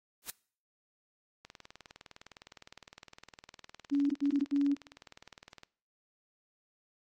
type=noise with exponential growth; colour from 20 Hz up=white; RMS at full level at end=-34 dBFS; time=0.22-0.3 s; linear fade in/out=1 ms; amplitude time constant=17 ms
type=click train; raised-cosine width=0.2 ms; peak=-31 dBFS; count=83; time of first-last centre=1.45-5.634 s; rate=19.6 Hz
type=tone bursts; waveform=sine; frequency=282.6 Hz; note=C#4; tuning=34 cents sharp; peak=-25 dBFS; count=3; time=3.91-4.752 s; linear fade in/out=20 ms; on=240 ms; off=61 ms
effects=noise-tail reverb RT60 0.5 s tail -23 dB re dry + AAC 48 kbps